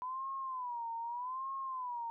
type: tone with vibrato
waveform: sine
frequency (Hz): 996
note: B5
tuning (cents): +14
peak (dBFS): -37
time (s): 0.02-2.1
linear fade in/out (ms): 0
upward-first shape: sine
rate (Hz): 0.82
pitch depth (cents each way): 140
effects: none